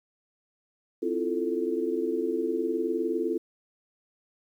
sine chord, F major seventh, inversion second, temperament equal, 261.6 / 329.6 / 349.2 / 440 Hz, C4 / E4 / F4 / A4, 0 / 0 / 0 / 0 cents, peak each -34 / -31 / -30 / -30 dBFS, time 1.02-3.38 s, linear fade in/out 10 ms, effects 10-bit

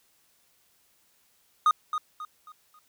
triangle tone with echo, 1237 Hz, D#6, 10 cents flat, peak -15 dBFS, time 1.66-1.71 s, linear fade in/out 2 ms, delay 270 ms, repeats 4, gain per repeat -9 dB, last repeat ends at 2.79 s, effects white hiss -66 dBFS RMS until 2.88 s

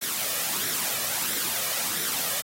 white noise with flanger, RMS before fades -28 dBFS, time 0.01-2.42 s, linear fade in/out 20 ms, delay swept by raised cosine 0.52 to 1.72 ms, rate 1.5 Hz, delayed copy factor +0.5, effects high-pass 150 Hz 12 dB/octave + AAC 48 kbps

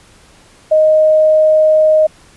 sine tone, 622.3 Hz, D#5, in tune, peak -6 dBFS, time 0.71-2.07 s, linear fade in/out 10 ms, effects pink hiss -45 dBFS RMS until 2.36 s + resampled to 24000 Hz

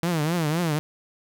sawtooth tone with vibrato, 162 Hz, E3, 30 cents flat, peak -18 dBFS, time 0.03-0.79 s, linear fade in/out 0 ms, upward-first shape triangle, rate 3.9 Hz, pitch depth 190 cents each way, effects none

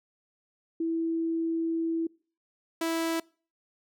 sine / sawtooth tone pair in turn, 328.8 / 328.8 Hz, E4 / E4, -4 / -4 cents, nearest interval unison, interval 0 cents, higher neither, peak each -26 / -23 dBFS, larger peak second, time 0.8-2.07 / 2.81-3.2 s, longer first, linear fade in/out 5 ms, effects noise-tail reverb RT60 0.4 s tail -25 dB re dry

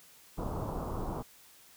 pink low-pass noise, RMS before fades -36 dBFS, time 0.37-1.23 s, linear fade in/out 20 ms, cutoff 1200 Hz, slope 48 dB/octave, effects white hiss -58 dBFS RMS until 1.76 s

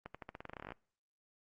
accelerating click train, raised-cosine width 0.5 ms, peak -29 dBFS, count 17, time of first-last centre 0.06-0.721 s, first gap 86 ms, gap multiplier 0.89, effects noise-tail reverb RT60 0.5 s tail -26 dB re dry + Opus 32 kbps

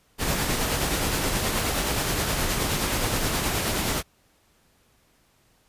pink noise with tremolo, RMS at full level -24 dBFS, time 0.18-4.03 s, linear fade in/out 50 ms, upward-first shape sine, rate 9.5 Hz, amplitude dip 30%, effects pink hiss -63 dBFS RMS until 5.68 s + resampled to 32000 Hz

